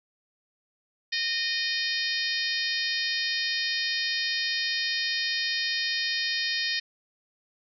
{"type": "harmonic tone", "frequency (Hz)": 615, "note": "D#5", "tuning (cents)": -20, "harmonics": [3, 4, 5, 6, 7, 8, 9], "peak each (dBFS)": [-31, -34, -36, -34, -33, -33, -37], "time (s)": [1.12, 6.8], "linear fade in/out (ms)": 10, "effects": []}